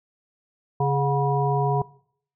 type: harmonic tone with a mistuned harmonic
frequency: 138.59 Hz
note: C#3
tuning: in tune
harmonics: 1 / 3 / 5 / 7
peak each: -22 / -26 / -26 / -26 dBFS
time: 0.8-1.82 s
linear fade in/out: 5 ms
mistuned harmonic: 5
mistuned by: +76 cents
effects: noise-tail reverb RT60 0.6 s tail -21 dB re dry